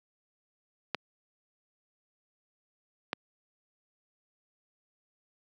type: clicks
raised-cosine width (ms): 0.3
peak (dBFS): -13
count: 2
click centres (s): 0.947 / 3.131
effects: high-pass 200 Hz 12 dB/octave